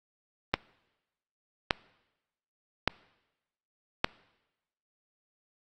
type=click train; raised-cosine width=0.3 ms; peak=-6 dBFS; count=4; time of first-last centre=0.54-4.045 s; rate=0.856 Hz; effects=noise-tail reverb RT60 1.0 s tail -23 dB re dry + Opus 32 kbps